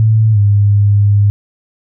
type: tone with pitch glide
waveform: sine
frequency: 110 to 102.04 Hz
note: A2 to G#2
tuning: 0 to -30 cents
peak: -6 dBFS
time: 0-1.3 s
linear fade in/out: 0 ms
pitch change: -130 cents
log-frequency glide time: 0.32-0.38 s
effects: none